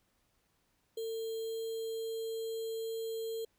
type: tone with sample-and-hold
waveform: sine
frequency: 449.8 Hz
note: A4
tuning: 38 cents sharp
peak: -35 dBFS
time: 0.97-3.45 s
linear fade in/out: 5 ms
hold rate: 3675 Hz
effects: pink hiss -75 dBFS RMS until 3.58 s